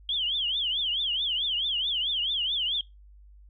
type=tone with vibrato; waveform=sine; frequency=3187 Hz; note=G7; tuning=28 cents sharp; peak=-25 dBFS; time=0.09-2.81 s; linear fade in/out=2 ms; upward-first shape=triangle; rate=4.6 Hz; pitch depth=230 cents each way; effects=noise-tail reverb RT60 0.2 s tail -22 dB re dry + added 50 Hz sine -49 dBFS peak until 3.49 s

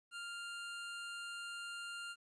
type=tone; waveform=25% pulse; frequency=1398 Hz; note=F6; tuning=1 cent sharp; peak=-40 dBFS; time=0.11-2.16 s; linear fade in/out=50 ms; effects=resampled to 22050 Hz + 13-bit

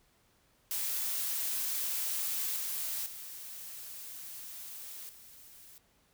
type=noise with level steps; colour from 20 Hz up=blue; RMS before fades=-34 / -36 / -45 / -54 dBFS; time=0.71-5.78 s; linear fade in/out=0 ms; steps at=2.56 / 3.06 / 5.09 s; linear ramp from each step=2 ms; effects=pink hiss -69 dBFS RMS until 6.13 s

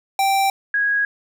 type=tone pair in turn; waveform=square / sine; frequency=782 / 1652.2 Hz; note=G5 / G#6; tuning=-4 / -9 cents; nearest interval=octave + minor second; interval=1295 cents; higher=second; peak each=-16 dBFS; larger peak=neither; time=0.19-0.5 / 0.74-1.05 s; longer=neither; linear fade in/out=2 ms; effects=none

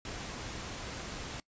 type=noise; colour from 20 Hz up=pink; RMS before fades=-41 dBFS; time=0.05-1.4 s; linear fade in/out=2 ms; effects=noise-tail reverb RT60 0.1 s tail -23 dB re dry + resampled to 16000 Hz

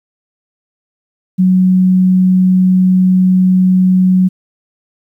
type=tone; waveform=sine; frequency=185 Hz; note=F#3; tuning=in tune; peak=-6 dBFS; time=1.38-4.29 s; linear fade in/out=20 ms; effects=8-bit

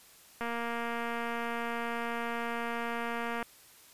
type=click train; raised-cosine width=0.5 ms; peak=-21 dBFS; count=707; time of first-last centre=0.41-3.427 s; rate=234 Hz; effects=white hiss -57 dBFS RMS until 3.93 s + resampled to 32000 Hz

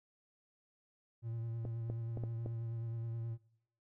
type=tone with vibrato; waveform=triangle; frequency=115.1 Hz; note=A#2; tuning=22 cents flat; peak=-36 dBFS; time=1.22-3.38 s; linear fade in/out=50 ms; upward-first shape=triangle; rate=9.4 Hz; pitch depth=30 cents each way
type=clicks; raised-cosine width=2 ms; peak=-29 dBFS; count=5; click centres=1.652 / 1.9 / 2.173 / 2.237 / 2.461 s
effects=noise-tail reverb RT60 0.7 s tail -20 dB re dry

